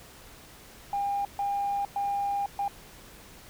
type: tone bursts at uneven times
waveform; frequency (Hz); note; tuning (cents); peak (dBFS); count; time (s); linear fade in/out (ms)
sine; 804; G5; +44; -25; 4; 0.93-1.25 / 1.39-1.85 / 1.96-2.46 / 2.59-2.68; 2
effects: tanh soft clip ceiling -22 dBFS + pink hiss -50 dBFS RMS until 3.49 s